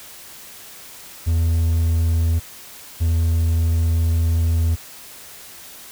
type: tone pair in turn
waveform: triangle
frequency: 82.7 / 82.7 Hz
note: E2 / E2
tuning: +6 / +6 cents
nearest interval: unison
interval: 0 cents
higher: neither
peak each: -13 dBFS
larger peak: neither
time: 1.26-2.4 / 3-4.76 s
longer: second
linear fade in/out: 20 ms
effects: white hiss -40 dBFS RMS until 5.91 s